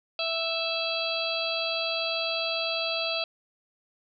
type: harmonic tone with a mistuned harmonic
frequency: 659.3 Hz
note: E5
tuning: in tune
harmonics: 1 / 2 / 4 / 5 / 6 / 7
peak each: -32 / -38 / -32 / -34 / -34 / -35 dBFS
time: 0.19-3.24 s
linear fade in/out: 2 ms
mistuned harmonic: 6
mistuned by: +22 cents
effects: none